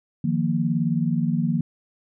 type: chord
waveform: sine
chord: Eb suspended second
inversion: none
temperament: equal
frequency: 155.56 / 174.61 / 233.1 Hz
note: Eb3 / F3 / Bb3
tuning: 0 / 0 / 0 cents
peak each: -24 dBFS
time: 0.24-1.61 s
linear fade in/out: 5 ms
effects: none